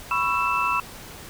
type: tone cluster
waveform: sine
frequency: 989 / 1100 / 1334 / 2647 Hz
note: B5 / C#6 / E6 / E7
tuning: +2 / -14 / +20 / +7 cents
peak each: -26 dBFS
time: 0.11-0.8 s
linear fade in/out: 2 ms
effects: pink hiss -41 dBFS RMS until 1.29 s